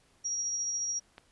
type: tone with tremolo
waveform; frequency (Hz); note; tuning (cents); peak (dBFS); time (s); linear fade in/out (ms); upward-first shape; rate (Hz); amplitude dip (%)
sine; 5680; F8; +28; -29; 0.24-1; 20; sine; 14; 25
type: click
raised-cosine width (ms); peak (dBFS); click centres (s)
0.3; -30; 1.181
effects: pink hiss -66 dBFS RMS until 1.31 s + resampled to 24000 Hz